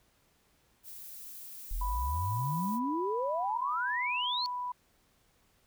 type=noise; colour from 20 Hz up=violet; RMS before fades=-46 dBFS; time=0.83-2.8 s; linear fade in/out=50 ms
type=exponential sweep; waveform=sine; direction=up; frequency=36.9 to 4452 Hz; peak=-31 dBFS; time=1.71-4.46 s; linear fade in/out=0 ms
type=tone; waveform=sine; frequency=987.8 Hz; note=B5; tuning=in tune; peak=-33 dBFS; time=1.81-4.72 s; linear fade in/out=5 ms
effects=pink hiss -69 dBFS RMS until 5.66 s